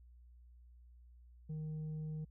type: tone with tanh clipping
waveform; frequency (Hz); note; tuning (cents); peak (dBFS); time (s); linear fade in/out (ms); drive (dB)
sine; 155.1; D#3; -5; -40; 1.49-2.25; 10; 3
effects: added 60 Hz sine -57 dBFS peak until 2.3 s